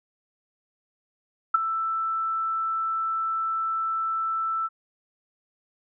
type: tone with ADSR envelope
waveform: sine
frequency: 1325 Hz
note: E6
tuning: 9 cents sharp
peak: -12 dBFS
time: 1.54-4.69 s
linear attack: 8 ms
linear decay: 14 ms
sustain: -12 dB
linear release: 35 ms
effects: none